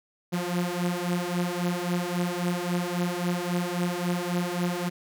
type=beating tone pair; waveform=sawtooth; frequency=174.61 / 178.31 Hz; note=F3 / F3; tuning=0 / +36 cents; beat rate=3.7 Hz; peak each=-25 dBFS; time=0.32-4.9 s; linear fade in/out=20 ms; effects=none